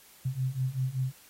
sine beating tone pair, 127.5 / 132.7 Hz, C3 / C3, -44 / +25 cents, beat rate 5.2 Hz, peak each -32 / -30 dBFS, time 0.25-1.12 s, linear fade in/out 10 ms, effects white hiss -56 dBFS RMS until 1.29 s + AAC 48 kbps

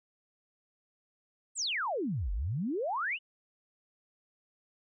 sine exponential two-way sweep, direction down then up, 8790 to 43.65 to 3067 Hz, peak -30 dBFS, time 1.55-3.19 s, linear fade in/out 50 ms, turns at 2.32 s, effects none

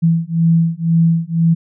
sine beating tone pair, 164.7 / 166.7 Hz, E3 / E3, -1 / +20 cents, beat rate 2 Hz, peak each -14 dBFS, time 0.02-1.55 s, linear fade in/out 20 ms, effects none

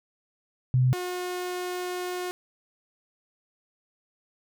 sine / sawtooth tone pair in turn, 127.5 / 360.6 Hz, C3 / F#4, -44 / -45 cents, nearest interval octave + tritone, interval 1799 cents, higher second, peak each -18 / -26 dBFS, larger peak first, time 0.74-0.93 / 0.93-2.31 s, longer second, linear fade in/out 0 ms, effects none

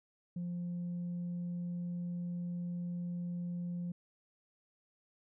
sine tone, 175.1 Hz, F3, 5 cents sharp, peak -34 dBFS, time 0.36-3.92 s, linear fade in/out 5 ms, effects tanh soft clip ceiling -34 dBFS

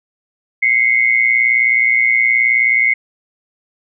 sine tone pair together, 2067 / 2186 Hz, C7 / C#7, -22 / -25 cents, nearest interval minor second, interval 97 cents, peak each -13 dBFS, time 0.62-2.94 s, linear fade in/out 10 ms, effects none

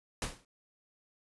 pink noise with exponential decay, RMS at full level -31 dBFS, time 0.22-0.45 s, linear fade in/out 2 ms, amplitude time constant 49 ms, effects resampled to 24000 Hz

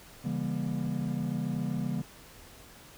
triangle chord, C# diminished seventh, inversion none, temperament just, 138.59 / 166.31 / 199.57 / 239.5 Hz, C#3 / E3 / G3 / Bb3, 0 / +16 / +31 / +47 cents, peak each -33 dBFS, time 0.24-2.02 s, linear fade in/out 10 ms, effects pink hiss -52 dBFS RMS until 2.97 s

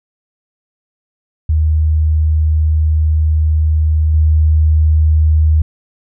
sine tone with level steps, 77.78 Hz, D#2, in tune, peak -9 / -7 dBFS, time 1.49-5.62 s, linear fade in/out 5 ms, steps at 4.14 s, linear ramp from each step 2 ms, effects none

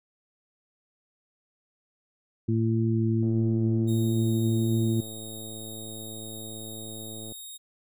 harmonic tone, 112.7 Hz, A2, 42 cents sharp, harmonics 1 / 2 / 3, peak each -24 / -27 / -29 dBFS, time 2.48-5.01 s, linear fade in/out 10 ms
click train, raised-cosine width 2 ms, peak -30 dBFS, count 447, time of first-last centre 3.23-7.322 s, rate 109 Hz
10% pulse tone, 3729 Hz, A#7, in tune, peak -32 dBFS, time 3.87-7.58 s, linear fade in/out 20 ms
effects none

